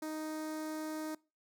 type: tone with notch filter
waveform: sawtooth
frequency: 311.1 Hz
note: D#4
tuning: in tune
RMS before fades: -40 dBFS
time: 0.02-1.15 s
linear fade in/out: 5 ms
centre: 2900 Hz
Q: 1.1
effects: noise-tail reverb RT60 0.3 s tail -23 dB re dry